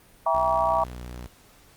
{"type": "chord", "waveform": "sine", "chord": "E diminished seventh", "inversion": "none", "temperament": "just", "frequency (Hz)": [659.3, 791.1, 949.3, 1139.2], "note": ["E5", "G5", "Bb5", "Db6"], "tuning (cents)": [0, 16, 31, 47], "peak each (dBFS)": [-24, -27, -24, -26], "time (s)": [0.26, 0.84], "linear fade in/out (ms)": 5}
{"type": "tone with pitch glide", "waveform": "sawtooth", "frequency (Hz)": [61.74, 60.96], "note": ["B1", "B1"], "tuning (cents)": [0, -22], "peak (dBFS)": -32, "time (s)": [0.34, 1.27], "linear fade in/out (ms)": 5, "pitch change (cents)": -22, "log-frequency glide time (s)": [0.85, 1.03]}
{"effects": ["pink hiss -55 dBFS RMS until 1.76 s", "Opus 32 kbps"]}